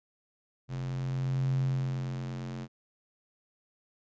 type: tone with high-pass filter sweep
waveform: square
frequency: 44.31 Hz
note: F1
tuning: 26 cents sharp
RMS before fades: -32 dBFS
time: 0.68-2.68 s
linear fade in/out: 50 ms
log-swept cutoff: 110 to 170 Hz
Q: 8.1
effects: resampled to 16000 Hz